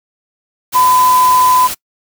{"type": "tone in noise", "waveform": "sine", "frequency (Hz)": 1008, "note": "B5", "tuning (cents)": 35, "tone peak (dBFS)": -7, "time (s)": [0.74, 1.68], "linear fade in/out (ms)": 20, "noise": "white", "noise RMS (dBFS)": -21, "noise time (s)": [0.72, 1.75], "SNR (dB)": 11, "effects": ["noise-tail reverb RT60 0.1 s tail -25 dB re dry"]}